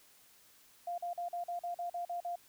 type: tone bursts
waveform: sine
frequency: 698.5 Hz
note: F5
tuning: in tune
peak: -35 dBFS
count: 10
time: 0.87-2.357 s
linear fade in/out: 5 ms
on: 110 ms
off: 43 ms
effects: white hiss -63 dBFS RMS until 2.48 s